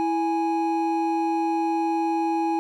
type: tone pair together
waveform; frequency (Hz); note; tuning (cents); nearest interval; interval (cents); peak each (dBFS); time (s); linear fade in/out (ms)
triangle; 329.6 / 830.5; E4 / G#5; 0 / 0; octave + major third; 1600; -22 / -22; 0-2.59; 0
effects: none